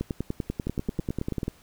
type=two click trains; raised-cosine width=3 ms; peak=-15 / -16 dBFS; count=16 / 8; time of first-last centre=0.01-1.481 / 0.67-1.432 s; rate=10.2 / 9.19 Hz; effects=pink hiss -57 dBFS RMS until 1.62 s